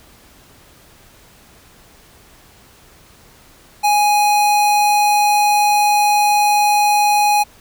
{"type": "tone", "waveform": "square", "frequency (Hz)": 830.6, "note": "G#5", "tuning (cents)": 0, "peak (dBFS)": -12, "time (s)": [3.83, 7.44], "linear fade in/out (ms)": 20, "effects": ["pink hiss -47 dBFS RMS until 7.6 s"]}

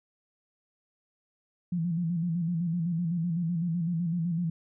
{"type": "tone with vibrato", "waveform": "sine", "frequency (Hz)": 169.8, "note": "F3", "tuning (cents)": -48, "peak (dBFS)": -26, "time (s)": [1.72, 4.5], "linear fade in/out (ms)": 5, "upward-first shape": "square", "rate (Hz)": 7.9, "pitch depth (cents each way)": 69, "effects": []}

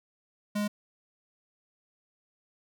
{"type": "tone", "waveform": "square", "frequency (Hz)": 207.3, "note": "G#3", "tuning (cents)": -3, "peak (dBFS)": -28, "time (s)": [0.55, 0.68], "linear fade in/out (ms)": 10, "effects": []}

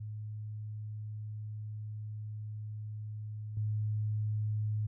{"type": "tone with level steps", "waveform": "sine", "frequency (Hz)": 106.7, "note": "G#2", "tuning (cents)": 47, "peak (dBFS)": [-38, -30], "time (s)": [0, 4.87], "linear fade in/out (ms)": 10, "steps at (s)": 3.57, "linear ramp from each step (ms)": 2, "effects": []}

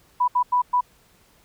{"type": "tone bursts at uneven times", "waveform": "sine", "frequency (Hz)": 987.8, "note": "B5", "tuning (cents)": 0, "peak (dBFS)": -16, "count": 4, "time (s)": [[0.2, 0.28], [0.35, 0.43], [0.52, 0.62], [0.73, 0.81]], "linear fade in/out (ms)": 10, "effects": ["pink hiss -58 dBFS RMS until 1.44 s"]}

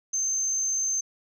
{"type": "tone", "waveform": "sine", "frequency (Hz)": 6272, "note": "G8", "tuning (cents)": 0, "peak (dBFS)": -23, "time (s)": [0.13, 1.01], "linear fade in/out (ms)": 10, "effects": ["tanh soft clip ceiling -19 dBFS"]}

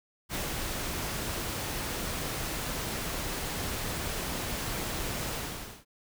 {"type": "noise with ADSR envelope", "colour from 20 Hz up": "pink", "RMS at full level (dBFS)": -32, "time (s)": [0.29, 5.85], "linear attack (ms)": 57, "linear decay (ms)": 92, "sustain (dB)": -2, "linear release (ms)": 510, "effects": []}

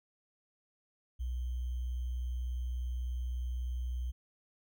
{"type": "tone with sample-and-hold", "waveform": "sine", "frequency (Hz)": 61.74, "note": "B1", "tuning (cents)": 0, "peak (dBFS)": -33, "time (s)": [1.19, 4.12], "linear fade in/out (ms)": 20, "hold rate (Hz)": 3150, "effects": []}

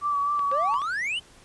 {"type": "tone with vibrato", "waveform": "sine", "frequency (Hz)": 1152, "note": "D6", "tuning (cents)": -34, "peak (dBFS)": -22, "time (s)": [0.01, 0.81], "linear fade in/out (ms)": 50, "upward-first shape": "sine", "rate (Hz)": 3.9, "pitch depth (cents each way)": 33}
{"type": "clicks", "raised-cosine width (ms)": 0.3, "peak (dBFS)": -24, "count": 4, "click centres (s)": [0.393, 0.515, 0.741, 0.818]}
{"type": "exponential sweep", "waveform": "triangle", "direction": "up", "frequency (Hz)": [507, 3131], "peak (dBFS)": -24, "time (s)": [0.51, 1.2], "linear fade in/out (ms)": 20}
{"effects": ["pink hiss -53 dBFS RMS until 1.44 s", "resampled to 24000 Hz"]}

